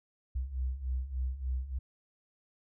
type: beating tone pair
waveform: sine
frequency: 62 / 65.4 Hz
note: B1 / C2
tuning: +7 / 0 cents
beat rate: 3.4 Hz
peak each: -37 / -33 dBFS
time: 0.35-1.79 s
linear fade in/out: 10 ms
effects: none